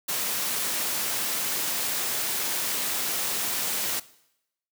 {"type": "noise", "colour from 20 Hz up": "white", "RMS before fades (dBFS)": -28, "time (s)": [0.08, 4], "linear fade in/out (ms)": 10, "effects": ["noise-tail reverb RT60 0.8 s tail -19 dB re dry", "high-pass 150 Hz 12 dB/octave"]}